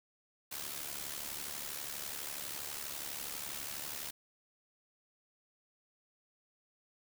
white noise with amplitude modulation, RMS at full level -39 dBFS, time 0.51-4.11 s, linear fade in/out 10 ms, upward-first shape sine, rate 72.2 Hz, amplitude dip 65%, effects none

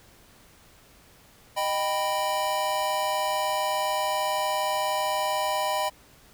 square chord, Eb augmented, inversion none, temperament equal with one note detuned, 616.9 / 784 / 987.8 Hz, Eb5 / G5 / B5, -15 / 0 / 0 cents, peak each -30 / -30 / -29 dBFS, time 1.56-5.9 s, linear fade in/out 20 ms, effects pink hiss -55 dBFS RMS until 6.33 s

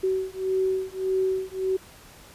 sine beating tone pair, 377.2 / 378.9 Hz, F#4 / F#4, +33 / +41 cents, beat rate 1.7 Hz, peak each -26 dBFS, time 0.03-1.77 s, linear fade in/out 10 ms, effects pink hiss -49 dBFS RMS until 2.34 s + resampled to 32000 Hz

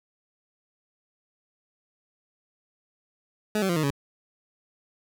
20% pulse tone with pitch steps, 212.5 / 191.52 / 172.6 / 155.56 / 140.2 Hz, G#3 / G3 / F3 / D#3 / C#3, +40 / -40 / -20 / 0 / +20 cents, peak -18 dBFS, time 3.55-3.905 s, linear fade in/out 2 ms, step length 71 ms, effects none

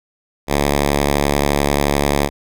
5% pulse tone, 71.5 Hz, D2, 46 cents flat, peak -3 dBFS, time 0.47-2.3 s, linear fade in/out 50 ms, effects none

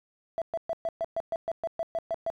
triangle tone bursts, 663 Hz, E5, 10 cents sharp, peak -23 dBFS, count 13, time 0.38-2.301 s, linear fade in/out 0 ms, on 37 ms, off 120 ms, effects tanh soft clip ceiling -24 dBFS

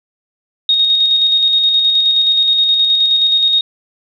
sine tone with tremolo, 3729 Hz, A#7, in tune, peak -8 dBFS, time 0.69-3.61 s, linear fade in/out 2 ms, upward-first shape square, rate 9.5 Hz, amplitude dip 30%, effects none

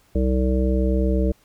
harmonic tone, 64.2 Hz, C2, 32 cents flat, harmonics 1 / 3 / 5 / 7 / 9, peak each -19 / -24 / -26 / -27 / -29 dBFS, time 0.15-1.32 s, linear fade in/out 5 ms, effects pink hiss -59 dBFS RMS until 1.44 s

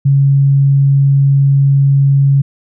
sine tone, 138.59 Hz, C#3, in tune, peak -6 dBFS, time 0.05-2.42 s, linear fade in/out 10 ms, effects none

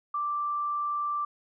sine tone, 1174.7 Hz, D6, in tune, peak -27 dBFS, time 0.14-1.25 s, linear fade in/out 5 ms, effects none

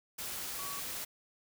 sine tone in noise, 1130 Hz, C#6, 33 cents sharp, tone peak -44 dBFS, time 0.58-0.8 s, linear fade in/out 10 ms, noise white, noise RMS -40 dBFS, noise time 0.18-1.05 s, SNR -7 dB, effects none

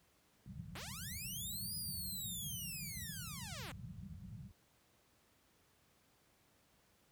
white low-pass noise, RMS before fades -49 dBFS, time 0.46-4.51 s, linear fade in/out 2 ms, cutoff 200 Hz, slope 96 dB/octave
5% pulse linear two-way sweep, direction up then down, 233.1 to 4997 to 233.1 Hz, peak -35 dBFS, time 0.75-3.72 s, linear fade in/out 5 ms, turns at 1.75 s
effects pink hiss -72 dBFS RMS until 7.11 s + high-pass 60 Hz 12 dB/octave

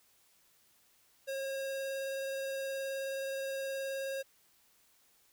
square tone with vibrato, 541 Hz, C#5, 42 cents flat, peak -36 dBFS, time 1.27-4.23 s, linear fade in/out 20 ms, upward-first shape sine, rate 19 Hz, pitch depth 9 cents each way, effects white hiss -68 dBFS RMS until 5.32 s

